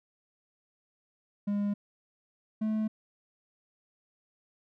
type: tone pair in turn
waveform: triangle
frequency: 203.9 / 216.8 Hz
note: G#3 / A3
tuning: -32 / -25 cents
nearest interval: minor second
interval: 107 cents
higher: second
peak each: -25 dBFS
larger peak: neither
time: 1.47-1.74 / 2.61-2.88 s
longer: neither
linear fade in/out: 10 ms
effects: none